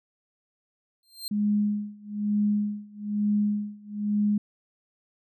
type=tone with exponential growth; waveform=sawtooth; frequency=4168 Hz; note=C8; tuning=7 cents flat; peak=-26 dBFS; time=1.03-1.28 s; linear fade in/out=1 ms; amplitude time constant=53 ms
type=tone with tremolo; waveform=sine; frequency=207.7 Hz; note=G#3; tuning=in tune; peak=-20 dBFS; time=1.31-4.38 s; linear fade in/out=5 ms; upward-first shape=sine; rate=1.1 Hz; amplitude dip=95%
effects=none